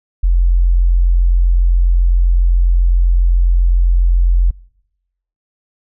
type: tone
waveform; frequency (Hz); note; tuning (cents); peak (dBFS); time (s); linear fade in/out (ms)
sine; 43.74; F1; +3; -8; 0.23-4.51; 10
effects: noise-tail reverb RT60 0.9 s tail -25 dB re dry